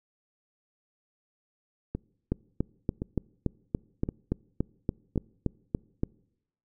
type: two click trains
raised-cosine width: 3 ms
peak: -18 / -13 dBFS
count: 4 / 14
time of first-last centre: 1.95-5.159 / 2.32-6.034 s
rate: 0.935 / 3.5 Hz
effects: noise-tail reverb RT60 0.8 s tail -26 dB re dry